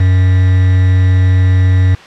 triangle tone with quantisation, 92.8 Hz, F#2, 6 cents sharp, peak -4 dBFS, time 0-1.95 s, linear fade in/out 5 ms, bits 4, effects white hiss -34 dBFS RMS until 2.06 s + low-pass 3000 Hz 12 dB/octave

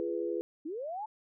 sine chord, F diminished, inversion none, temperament equal with one note detuned, 342.4 / 415.3 / 493.9 Hz, F4 / Ab4 / Cb5, -34 / 0 / 0 cents, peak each -34 / -36 / -36 dBFS, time 0-0.41 s, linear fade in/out 0 ms
sine linear sweep, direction up, 284.7 to 889 Hz, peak -35 dBFS, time 0.65-1.06 s, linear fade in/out 10 ms
effects none

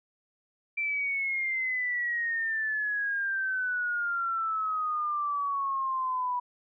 sine exponential sweep, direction down, 2349 to 979 Hz, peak -27 dBFS, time 0.77-6.4 s, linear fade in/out 10 ms, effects none

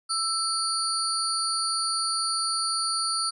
sine tone cluster, 1325 / 4387 / 4696 / 9510 Hz, E6 / C#8 / D8 / D9, +9 / -19 / -1 / +21 cents, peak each -30 dBFS, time 0.09-3.31 s, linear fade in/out 20 ms, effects none

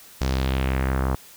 sawtooth tone with low-pass filter sweep, 65.8 Hz, C2, 10 cents sharp, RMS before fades -23 dBFS, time 0.21-1.15 s, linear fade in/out 0 ms, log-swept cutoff 6100 to 1100 Hz, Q 1.9, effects white hiss -47 dBFS RMS until 1.36 s

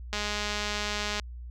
click train, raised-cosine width 0.2 ms, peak -14 dBFS, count 223, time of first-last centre 0.13-1.197 s, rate 208 Hz, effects added 60 Hz sine -38 dBFS peak until 1.5 s

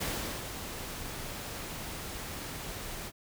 pink noise with ADSR envelope, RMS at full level -33 dBFS, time 0-3.12 s, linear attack 15 ms, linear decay 420 ms, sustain -7 dB, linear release 52 ms, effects none

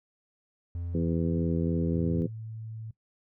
triangle tone, 86.1 Hz, F2, 24 cents flat, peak -30 dBFS, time 0.75-2.22 s, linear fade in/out 0 ms
harmonic tone, 83.6 Hz, E2, 25 cents sharp, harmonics 2 / 3 / 4 / 5 / 6, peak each -28 / -32 / -34 / -36 / -38 dBFS, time 0.94-2.27 s, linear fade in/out 10 ms
sine tone with pitch glide, 111.7 to 110.99 Hz, A2 to A2, +27 to +16 cents, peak -37 dBFS, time 1.94-2.91 s, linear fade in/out 5 ms, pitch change -11 cents, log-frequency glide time 2.04-2.3 s
effects noise-tail reverb RT60 0.1 s tail -19 dB re dry

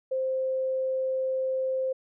sine tone, 523.3 Hz, C5, in tune, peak -25 dBFS, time 0.11-1.93 s, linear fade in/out 10 ms, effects none

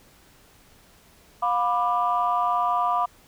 sine chord, B diminished, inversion second, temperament just, 711.2 / 987.8 / 1185.3 Hz, F5 / B5 / D6, +31 / 0 / +16 cents, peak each -24 dBFS, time 1.42-3.06 s, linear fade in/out 10 ms, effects tanh soft clip ceiling -12 dBFS + pink hiss -55 dBFS RMS until 3.27 s

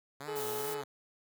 5% pulse tone with vibrato, 134.2 Hz, C3, 44 cents sharp, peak -31 dBFS, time 0.2-0.84 s, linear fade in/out 5 ms, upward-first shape sine, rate 2.4 Hz, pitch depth 240 cents each way
harmonic tone, 427.4 Hz, G#4, 50 cents sharp, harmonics 1 / 2 / 3 / 4 / 5 / 6 / 7 / 8 / 9 / 10, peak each -36 / -44 / -50 / -59 / -62 / -60 / -55 / -63 / -60 / -67 dBFS, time 0.27-0.83 s, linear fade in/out 20 ms
blue noise, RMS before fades -41 dBFS, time 0.35-0.75 s, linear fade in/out 20 ms
effects none

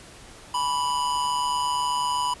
square tone with amplitude modulation, 987.8 Hz, B5, in tune, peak -21 dBFS, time 0.54-2.34 s, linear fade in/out 5 ms, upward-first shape sine, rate 148 Hz, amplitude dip 55%, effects pink hiss -46 dBFS RMS until 2.4 s + resampled to 24000 Hz

